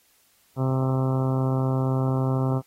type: harmonic tone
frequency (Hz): 131.4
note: C3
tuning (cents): +8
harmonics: 1 / 2 / 3 / 4 / 5 / 6 / 7 / 8 / 9 / 10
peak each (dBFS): -22 / -28 / -32 / -34 / -36 / -38 / -39 / -40 / -41 / -42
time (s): 0.56-2.62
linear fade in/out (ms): 50
effects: white hiss -62 dBFS RMS until 2.66 s + AAC 48 kbps